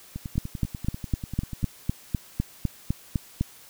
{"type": "two click trains", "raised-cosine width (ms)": 5, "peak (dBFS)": [-20, -11], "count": [16, 13], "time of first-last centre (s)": [[0.16, 1.631], [0.38, 3.41]], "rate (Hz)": [10.2, 3.96], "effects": ["white hiss -50 dBFS RMS until 3.69 s"]}